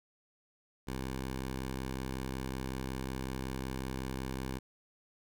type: tone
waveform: 10% pulse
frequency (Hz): 65.41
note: C2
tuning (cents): 0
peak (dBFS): -28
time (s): 0.87-4.59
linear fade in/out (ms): 10
effects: none